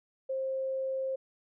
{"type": "tone", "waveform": "sine", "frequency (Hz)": 530, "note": "C5", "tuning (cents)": 22, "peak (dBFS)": -30, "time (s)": [0.29, 1.16], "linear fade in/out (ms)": 10, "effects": []}